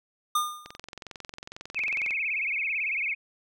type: tone with exponential decay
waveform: square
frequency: 1212 Hz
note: D#6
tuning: 46 cents flat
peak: -21 dBFS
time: 0.35-0.77 s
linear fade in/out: 5 ms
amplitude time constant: 90 ms
type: click train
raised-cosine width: 0.2 ms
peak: -22 dBFS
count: 33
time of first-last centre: 0.66-2.108 s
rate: 22.1 Hz
type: tone with vibrato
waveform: sine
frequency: 2364 Hz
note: D7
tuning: 11 cents sharp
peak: -26 dBFS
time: 1.75-3.15 s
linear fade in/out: 20 ms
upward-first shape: sine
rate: 18 Hz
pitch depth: 180 cents each way
effects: none